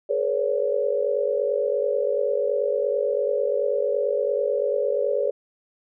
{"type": "tone cluster", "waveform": "sine", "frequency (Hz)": [418.7, 475.2, 518, 567], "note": ["G#4", "A#4", "C5", "C#5"], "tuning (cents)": [14, 33, -17, 39], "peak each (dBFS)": [-26, -28, -27, -24], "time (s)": [0.09, 5.31], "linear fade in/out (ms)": 10, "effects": []}